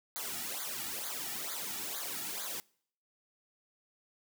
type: noise with flanger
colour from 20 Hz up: white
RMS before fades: -39 dBFS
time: 0.16-2.6 s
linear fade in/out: 0 ms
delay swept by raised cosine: 0.36 to 1.96 ms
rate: 2.2 Hz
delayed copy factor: -0.95
effects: noise-tail reverb RT60 0.6 s tail -25 dB re dry